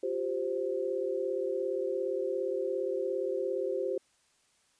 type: chord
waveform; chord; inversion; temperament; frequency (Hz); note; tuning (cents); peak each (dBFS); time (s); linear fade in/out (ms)
sine; F suspended second; none; equal with one note detuned; 354.7 / 392 / 523.3; F4 / G4 / C5; +27 / 0 / 0; -36 / -33 / -33; 0.03-3.98; 5
effects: white hiss -69 dBFS RMS until 4.79 s + resampled to 22050 Hz